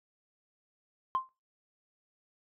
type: tone with exponential decay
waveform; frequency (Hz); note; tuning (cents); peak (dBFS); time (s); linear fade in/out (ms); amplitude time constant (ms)
sine; 1046.5; C6; 0; -22; 1.15-1.29; 0; 30
effects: noise-tail reverb RT60 0.3 s tail -24 dB re dry + tanh soft clip ceiling -21 dBFS